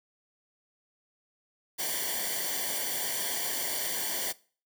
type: noise with comb filter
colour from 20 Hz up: white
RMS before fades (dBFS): -32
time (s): 1.78-4.33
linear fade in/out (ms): 20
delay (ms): 0.77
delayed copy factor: -0.85
effects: noise-tail reverb RT60 0.4 s tail -21 dB re dry